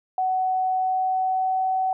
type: tone with pitch glide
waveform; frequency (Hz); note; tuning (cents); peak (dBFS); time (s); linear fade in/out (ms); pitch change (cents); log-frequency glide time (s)
sine; 748 to 754.5; F#5 to F#5; +19 to +34; -20; 0.18-1.93; 2; +15; 0.73-1.66
effects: none